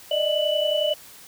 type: tone cluster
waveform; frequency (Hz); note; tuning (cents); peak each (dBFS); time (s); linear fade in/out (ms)
sine; 596 / 627 / 2971; D5 / D#5 / F#7; +25 / +13 / +6; -23 / -25 / -25; 0.11-0.94; 5
effects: white hiss -46 dBFS RMS until 1.27 s